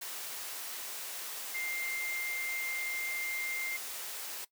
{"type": "tone in noise", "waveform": "sine", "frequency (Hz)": 2100, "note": "C7", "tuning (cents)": 6, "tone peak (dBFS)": -35, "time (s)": [1.54, 3.77], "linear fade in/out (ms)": 10, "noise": "white", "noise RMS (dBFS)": -41, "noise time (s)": [0.01, 4.45], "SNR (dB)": 3, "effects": ["noise-tail reverb RT60 0.1 s tail -18 dB re dry", "high-pass 400 Hz 12 dB/octave"]}